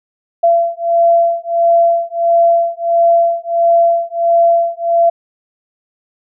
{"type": "beating tone pair", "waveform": "sine", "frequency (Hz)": [678, 679.5], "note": ["E5", "F5"], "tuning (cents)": [49, -48], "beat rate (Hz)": 1.5, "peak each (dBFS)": -12, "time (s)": [0.43, 5.1], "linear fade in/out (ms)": 10, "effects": []}